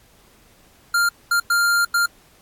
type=tone bursts at uneven times; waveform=square; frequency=1396.9 Hz; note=F6; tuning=in tune; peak=-16 dBFS; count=4; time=0.94-1.09 / 1.31-1.4 / 1.5-1.85 / 1.94-2.06 s; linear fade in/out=5 ms; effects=pink hiss -54 dBFS RMS until 2.41 s + AAC 64 kbps